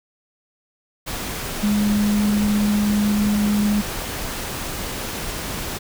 sine tone in noise, 207.7 Hz, G#3, in tune, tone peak -16 dBFS, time 1.62-3.82 s, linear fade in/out 20 ms, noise pink, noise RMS -28 dBFS, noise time 1.06-5.79 s, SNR +9 dB, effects none

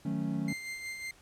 triangle chord, D# half-diminished seventh, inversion none, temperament equal, 155.56 / 185 / 220 / 277.2 Hz, D#3 / F#3 / A3 / C#4, 0 / 0 / 0 / 0 cents, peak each -34 dBFS, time 0.05-0.53 s, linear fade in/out 5 ms
40% pulse tone with tremolo, 2093 Hz, C7, in tune, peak -35 dBFS, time 0.48-1.11 s, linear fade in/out 2 ms, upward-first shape sine, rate 5.5 Hz, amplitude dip 45%
effects pink hiss -60 dBFS RMS until 1.21 s + low-pass 11000 Hz 12 dB/octave

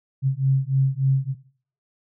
sine beating tone pair, 132.9 / 136.3 Hz, C3 / C#3, +27 / -29 cents, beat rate 3.4 Hz, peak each -20 dBFS, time 0.22-1.35 s, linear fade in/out 50 ms, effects noise-tail reverb RT60 0.5 s tail -17 dB re dry

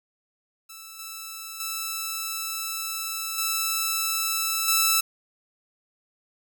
5% pulse tone with level steps, 1318.5 Hz, E6, in tune, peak -29 / -24 / -17 / -12 / -7 dBFS, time 0.69-5.01 s, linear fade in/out 10 ms, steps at 0.99 / 1.6 / 3.38 / 4.68 s, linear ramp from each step 2 ms, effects none

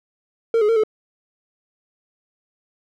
triangle tone with pitch steps, 457.8 / 419.9 / 456.5 / 432.4 Hz, A#4 / G#4 / A#4 / A4, -31 / +19 / -36 / -30 cents, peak -12 dBFS, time 0.54-0.836 s, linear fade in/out 2 ms, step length 74 ms, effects none

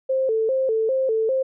sine tone with vibrato, 483.5 Hz, B4, 37 cents flat, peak -18 dBFS, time 0.09-1.43 s, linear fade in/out 10 ms, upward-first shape square, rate 2.5 Hz, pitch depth 150 cents each way, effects none

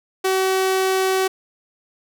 sawtooth tone, 379.1 Hz, F#4, 42 cents sharp, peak -13 dBFS, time 0.24-1.28 s, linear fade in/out 10 ms, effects none

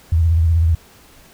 sine tone with vibrato, 82.41 Hz, E2, in tune, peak -11 dBFS, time 0.12-0.75 s, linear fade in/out 5 ms, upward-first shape triangle, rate 16 Hz, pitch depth 100 cents each way, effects pink hiss -47 dBFS RMS until 1.33 s

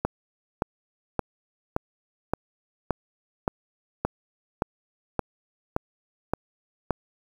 click train, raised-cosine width 1 ms, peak -9 dBFS, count 13, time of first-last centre 0.05-6.907 s, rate 1.75 Hz, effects 7-bit

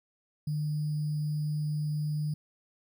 sine tone with sample-and-hold, 150.7 Hz, D3, 45 cents sharp, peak -28 dBFS, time 0.47-2.34 s, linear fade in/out 5 ms, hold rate 4900 Hz, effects none

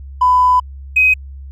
triangle tone pair in turn, 1000 / 2520 Hz, B5 / D#7, +21 / +21 cents, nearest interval octave + major third, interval 1600 cents, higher second, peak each -4 dBFS, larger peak neither, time 0.21-0.6 / 0.96-1.14 s, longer first, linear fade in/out 10 ms, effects tanh soft clip ceiling -6 dBFS + added 68 Hz sine -29 dBFS peak until 1.51 s

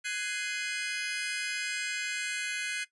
sawtooth chord, Ab dominant seventh, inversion third, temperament just, 1495.1 / 1661.2 / 2077 / 2492 Hz, Gb6 / Ab6 / C7 / Eb7, +18 / 0 / -13 / +2 cents, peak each -34 dBFS, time 0.04-2.85 s, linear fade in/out 20 ms, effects noise-tail reverb RT60 0.1 s tail -17 dB re dry + resampled to 24000 Hz

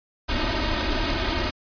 pink noise with comb filter, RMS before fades -24 dBFS, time 0.28-1.51 s, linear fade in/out 20 ms, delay 3.2 ms, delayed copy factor +0.8, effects resampled to 11025 Hz

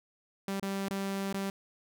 sawtooth tone with dropouts, 195.8 Hz, G3, 2 cents flat, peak -28 dBFS, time 0.48-1.5 s, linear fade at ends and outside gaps 2 ms, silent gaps 0.598-0.626 / 0.885-0.908 / 1.328-1.342 s, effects none

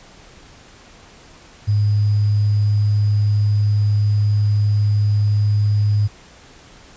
sine tone with sample-and-hold, 103.83 Hz, G#2, in tune, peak -13 dBFS, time 1.67-6.08 s, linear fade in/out 20 ms, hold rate 4900 Hz, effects pink hiss -45 dBFS RMS until 6.96 s + resampled to 16000 Hz

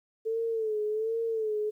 sine tone with vibrato, 440 Hz, A4, in tune, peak -27 dBFS, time 0.25-1.71 s, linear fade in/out 20 ms, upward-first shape sine, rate 1.3 Hz, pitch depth 71 cents each way, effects 11-bit

